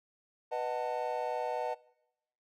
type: chord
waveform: triangle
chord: B dominant seventh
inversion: none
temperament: just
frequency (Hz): 493.9 / 617.4 / 740.8 / 889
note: B4 / D#5 / F#5 / A5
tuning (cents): 0 / -14 / +2 / +18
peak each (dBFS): -35 / -35 / -36 / -36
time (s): 0.51-1.75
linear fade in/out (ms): 20
effects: noise-tail reverb RT60 0.9 s tail -22 dB re dry